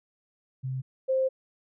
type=tone pair in turn; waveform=sine; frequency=130.81 / 525.5 Hz; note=C3 / C5; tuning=0 / +7 cents; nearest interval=2 octaves; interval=2407 cents; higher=second; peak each=-29 / -22 dBFS; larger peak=second; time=0.63-0.82 / 1.08-1.29 s; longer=second; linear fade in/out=20 ms; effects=none